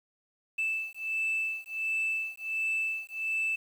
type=beating tone pair; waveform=sine; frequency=2637 / 2638.4 Hz; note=E7 / E7; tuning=0 / +1 cents; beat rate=1.4 Hz; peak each=-31 dBFS; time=0.58-3.56 s; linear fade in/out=10 ms; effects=tanh soft clip ceiling -24 dBFS + 9-bit